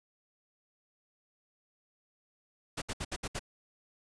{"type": "noise bursts", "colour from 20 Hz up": "pink", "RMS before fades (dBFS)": -36, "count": 6, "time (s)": [2.77, 3.394], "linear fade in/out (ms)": 10, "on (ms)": 49, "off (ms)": 66, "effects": ["resampled to 22050 Hz"]}